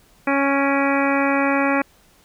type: harmonic tone with a mistuned harmonic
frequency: 277.2 Hz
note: C#4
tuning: in tune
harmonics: 1 / 2 / 3 / 4 / 5 / 6 / 7 / 8 / 9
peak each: -20 / -23 / -25 / -26 / -27 / -28 / -28 / -29 / -30 dBFS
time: 0.27-1.82 s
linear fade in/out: 5 ms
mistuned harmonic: 8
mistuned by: +59 cents
effects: pink hiss -55 dBFS RMS until 2.24 s